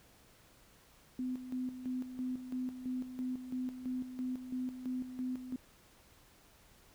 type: tone with tremolo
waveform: sine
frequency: 254.1 Hz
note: B3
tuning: 49 cents sharp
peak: -34 dBFS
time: 1.19-5.56 s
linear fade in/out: 2 ms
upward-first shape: square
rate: 3 Hz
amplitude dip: 65%
effects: pink hiss -63 dBFS RMS until 6.94 s